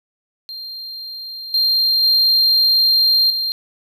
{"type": "tone with level steps", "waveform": "triangle", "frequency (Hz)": 4186, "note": "C8", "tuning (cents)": 0, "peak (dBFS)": [-27, -12, -10, -17], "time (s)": [0.49, 3.52], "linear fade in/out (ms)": 0, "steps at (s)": [1.54, 2.03, 3.3], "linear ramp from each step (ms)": 2, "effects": []}